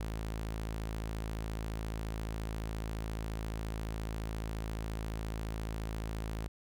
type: tone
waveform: sawtooth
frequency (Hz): 54.4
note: A1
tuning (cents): -19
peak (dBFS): -32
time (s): 0-6.48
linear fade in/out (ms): 5
effects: none